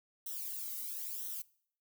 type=noise with flanger; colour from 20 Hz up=violet; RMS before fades=-41 dBFS; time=0.26-1.42 s; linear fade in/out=5 ms; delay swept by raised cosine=0.42 to 1.19 ms; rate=1 Hz; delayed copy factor=-0.75; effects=noise-tail reverb RT60 0.6 s tail -22 dB re dry